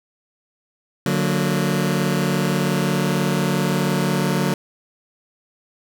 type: chord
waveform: sawtooth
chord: D augmented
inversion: none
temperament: just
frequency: 146.83 / 183.54 / 229.4 Hz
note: D3 / F#3 / A#3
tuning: 0 / -14 / -28 cents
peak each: -18 / -17 / -21 dBFS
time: 1.06-4.54 s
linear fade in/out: 2 ms
effects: none